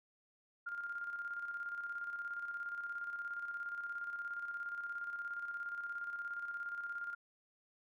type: tone with tremolo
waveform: sine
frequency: 1404 Hz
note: F6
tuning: 9 cents sharp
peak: -38 dBFS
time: 0.66-7.15 s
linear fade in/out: 10 ms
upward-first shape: square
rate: 17 Hz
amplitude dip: 45%
effects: none